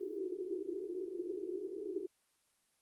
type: band-pass noise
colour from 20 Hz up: white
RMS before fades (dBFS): -41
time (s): 0-2.07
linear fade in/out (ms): 10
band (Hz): 330 to 410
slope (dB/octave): 96
effects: white hiss -75 dBFS RMS until 2.81 s + Opus 24 kbps